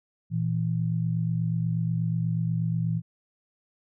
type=tone pair together; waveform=sine; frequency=116.53 / 164.8 Hz; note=A#2 / E3; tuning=0 / 0 cents; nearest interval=tritone; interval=600 cents; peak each=-27 / -26 dBFS; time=0.3-3.02 s; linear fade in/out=50 ms; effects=none